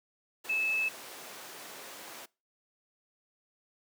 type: tone in noise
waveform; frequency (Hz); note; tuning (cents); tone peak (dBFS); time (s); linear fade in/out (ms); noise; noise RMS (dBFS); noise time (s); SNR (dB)
sine; 2609; E7; -18; -27; 0.49-0.89; 10; pink; -44; 0.44-2.26; +14
effects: noise-tail reverb RT60 0.3 s tail -24 dB re dry + high-pass 400 Hz 12 dB/octave